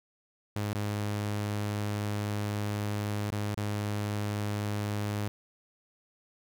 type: tone with dropouts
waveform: sawtooth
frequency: 103.83 Hz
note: G#2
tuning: in tune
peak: -26 dBFS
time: 0.56-5.28 s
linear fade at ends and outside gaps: 0 ms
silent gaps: 0.731-0.75 / 3.304-3.322 / 3.546-3.574 s
effects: none